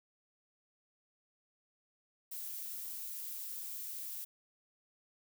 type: noise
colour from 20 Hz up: violet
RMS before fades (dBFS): -43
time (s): 2.31-4.25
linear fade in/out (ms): 10
effects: none